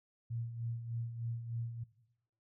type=tone with tremolo; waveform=sine; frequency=116.54 Hz; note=A#2; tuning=in tune; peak=-35 dBFS; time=0.3-1.84 s; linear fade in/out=10 ms; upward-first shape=sine; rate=3.3 Hz; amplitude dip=60%; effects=noise-tail reverb RT60 0.9 s tail -18 dB re dry